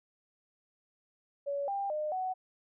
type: tone with pitch steps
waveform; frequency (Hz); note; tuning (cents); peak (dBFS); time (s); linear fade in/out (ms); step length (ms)
sine; 565 / 795 / 608 / 746; C#5 / G5 / D#5 / F#5; +33 / +24 / -40 / +14; -31; 1.46-2.34; 20; 220
effects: none